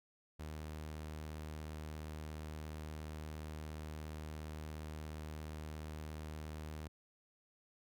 sawtooth tone, 77.1 Hz, D#2, 15 cents flat, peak -40 dBFS, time 0.39-6.88 s, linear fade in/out 10 ms, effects none

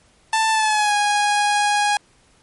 sawtooth tone with pitch glide, 885 to 825.7 Hz, A5 to G#5, +10 to -10 cents, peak -12 dBFS, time 0.33-1.97 s, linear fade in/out 2 ms, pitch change -120 cents, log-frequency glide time 0.51-0.93 s, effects pink hiss -56 dBFS RMS until 2.42 s + MP3 48 kbps

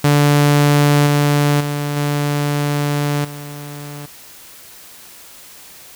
sawtooth tone with level steps, 145.5 Hz, D3, 16 cents flat, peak -6 / -8 / -15 / -12 / -25 dBFS, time 0.04-4.06 s, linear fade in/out 5 ms, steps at 1.06 / 1.6 / 1.96 / 3.24 s, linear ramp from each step 10 ms, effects white hiss -40 dBFS RMS until 5.95 s

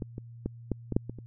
clicks, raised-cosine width 3 ms, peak -20 / -25 / -17 / -15 / -18 / -10 / -24 / -29 dBFS, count 8, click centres 0.022 / 0.181 / 0.46 / 0.717 / 0.923 / 0.965 / 1.096 / 1.187 s, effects added 117 Hz sine -44 dBFS peak until 1.26 s

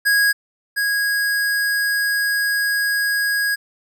square tone pair in turn, 1650 / 1650 Hz, G#6 / G#6, -12 / -12 cents, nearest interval unison, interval 0 cents, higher neither, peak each -14 / -18 dBFS, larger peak first, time 0.05-0.33 / 0.76-3.56 s, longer second, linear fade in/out 20 ms, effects none

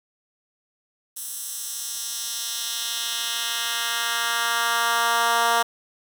10% pulse tone with high-pass filter sweep, 233.1 Hz, A#3, in tune, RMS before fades -25 dBFS, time 1.16-5.63 s, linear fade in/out 10 ms, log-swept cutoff 9400 to 780 Hz, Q 1.1, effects none

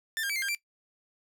sawtooth tone with pitch steps, 1781 / 1609 / 2302 / 2107 / 1602 / 2350 Hz, A6 / G6 / D7 / C7 / G6 / D7, +21 / +45 / -35 / +12 / +37 / +1 cents, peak -26 dBFS, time 0.17-0.548 s, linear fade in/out 0 ms, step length 63 ms, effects noise-tail reverb RT60 0.1 s tail -18 dB re dry

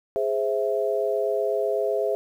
sine chord, Ab augmented, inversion none, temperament equal, 415.3 / 523.3 / 659.3 Hz, Ab4 / C5 / E5, 0 / 0 / 0 cents, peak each -25 / -27 / -26 dBFS, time 0.16-2.15 s, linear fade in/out 0 ms, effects 9-bit

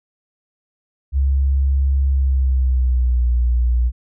sine tone with pitch glide, 68.1 to 60.32 Hz, C#2 to B1, -30 to -40 cents, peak -13 dBFS, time 1.12-3.92 s, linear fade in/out 50 ms, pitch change -210 cents, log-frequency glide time 2.07-3.28 s, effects none

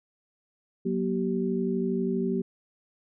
sine tone cluster, 184.5 / 236.9 / 385.2 Hz, F#3 / A#3 / G4, -5 / +28 / -30 cents, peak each -29 dBFS, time 0.85-2.42 s, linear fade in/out 10 ms, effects none

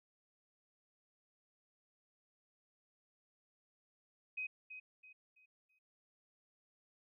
sine tone with echo, 2519 Hz, D#7, 21 cents sharp, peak -38 dBFS, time 4.37-4.47 s, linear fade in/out 10 ms, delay 330 ms, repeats 4, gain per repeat -9 dB, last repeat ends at 5.79 s, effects none

